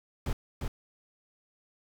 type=noise with echo; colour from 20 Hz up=brown; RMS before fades=-30 dBFS; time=0.26-0.33 s; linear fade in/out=2 ms; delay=350 ms; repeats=1; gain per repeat=-3 dB; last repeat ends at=0.68 s; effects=none